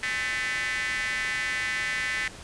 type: tone with high-pass filter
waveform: square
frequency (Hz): 118.2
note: A#2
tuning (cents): +24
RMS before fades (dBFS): -29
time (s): 0.03-2.28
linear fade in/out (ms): 0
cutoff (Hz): 1900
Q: 5.9
effects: pink hiss -44 dBFS RMS until 2.43 s + resampled to 22050 Hz